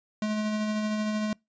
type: tone with tremolo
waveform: square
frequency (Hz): 213.4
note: G#3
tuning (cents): +47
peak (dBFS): -26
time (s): 0.22-1.33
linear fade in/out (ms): 2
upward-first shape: sine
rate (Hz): 13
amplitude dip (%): 25
effects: noise-tail reverb RT60 0.2 s tail -26 dB re dry + resampled to 16000 Hz